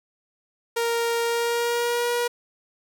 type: tone with pitch glide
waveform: sawtooth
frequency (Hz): 466.2 to 480.1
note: A#4 to B4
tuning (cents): 0 to -49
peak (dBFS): -18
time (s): 0.76-2.28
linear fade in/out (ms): 10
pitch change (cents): +51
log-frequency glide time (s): 1.23-2.11
effects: none

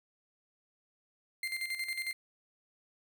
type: tone with tremolo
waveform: 35% pulse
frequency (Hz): 2093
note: C7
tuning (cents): 0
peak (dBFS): -31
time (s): 1.43-2.13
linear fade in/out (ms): 2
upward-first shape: square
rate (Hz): 11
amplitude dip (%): 60
effects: none

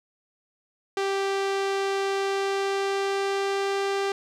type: tone with pitch glide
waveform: sawtooth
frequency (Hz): 392 to 394.7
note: G4 to G4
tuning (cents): 0 to +12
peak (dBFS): -20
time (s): 0.97-4.12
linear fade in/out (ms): 2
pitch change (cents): +12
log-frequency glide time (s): 2.12-3.8
effects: low-pass 6000 Hz 12 dB/octave + 10-bit

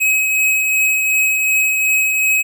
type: tone with tremolo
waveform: square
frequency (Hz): 2548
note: D#7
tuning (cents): +41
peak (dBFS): -12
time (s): 0-2.43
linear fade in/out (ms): 20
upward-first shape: triangle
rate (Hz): 2.7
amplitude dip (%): 35
effects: none

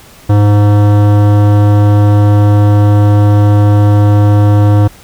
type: tone with hard clipping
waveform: sine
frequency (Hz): 103.3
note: G#2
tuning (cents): -9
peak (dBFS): -6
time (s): 0.29-4.88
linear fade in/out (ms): 10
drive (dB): 17
effects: pink hiss -38 dBFS RMS until 5.03 s

